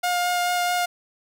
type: tone with vibrato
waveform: sawtooth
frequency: 711 Hz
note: F5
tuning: 31 cents sharp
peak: -17 dBFS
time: 0.03-0.86 s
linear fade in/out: 10 ms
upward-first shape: sine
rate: 4.6 Hz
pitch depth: 10 cents each way
effects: none